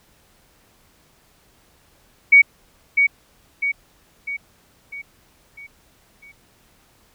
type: tone with echo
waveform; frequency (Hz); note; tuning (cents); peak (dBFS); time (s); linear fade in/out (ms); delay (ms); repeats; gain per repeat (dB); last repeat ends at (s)
sine; 2248; C#7; +24; -6; 2.32-2.42; 10; 650; 6; -6; 6.32
effects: pink hiss -57 dBFS RMS until 7.14 s